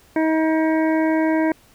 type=harmonic tone; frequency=317.6 Hz; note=D#4; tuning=36 cents sharp; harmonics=1 / 2 / 3 / 5 / 6 / 7; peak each=-17 / -23 / -27 / -31 / -33 / -34 dBFS; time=0.16-1.52 s; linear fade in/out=2 ms; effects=pink hiss -53 dBFS RMS until 1.74 s